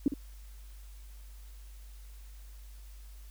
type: tone with echo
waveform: sine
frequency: 281.3 Hz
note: C#4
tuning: 26 cents sharp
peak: -21 dBFS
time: 0.06-0.08 s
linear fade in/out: 2 ms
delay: 59 ms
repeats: 1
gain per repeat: -10 dB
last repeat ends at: 0.139 s
effects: added 50 Hz sine -46 dBFS peak until 3.3 s + white hiss -61 dBFS RMS until 3.3 s